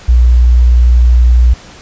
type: tone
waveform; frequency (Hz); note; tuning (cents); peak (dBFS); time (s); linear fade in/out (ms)
sine; 60.4; B1; -38; -3; 0.08-1.54; 10
effects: pink hiss -35 dBFS RMS until 1.81 s + resampled to 16000 Hz